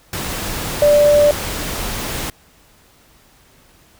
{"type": "tone in noise", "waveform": "sine", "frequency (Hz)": 587.3, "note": "D5", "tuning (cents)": 0, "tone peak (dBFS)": -8, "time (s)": [0.82, 1.31], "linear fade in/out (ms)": 2, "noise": "pink", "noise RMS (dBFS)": -24, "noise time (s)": [0.13, 2.3], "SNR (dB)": 13, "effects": ["pink hiss -51 dBFS RMS until 3.99 s"]}